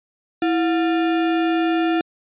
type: tone with sample-and-hold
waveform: sine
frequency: 329.6 Hz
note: E4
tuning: in tune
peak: -16 dBFS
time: 0.42-2.01 s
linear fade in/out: 2 ms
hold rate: 1050 Hz
effects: resampled to 8000 Hz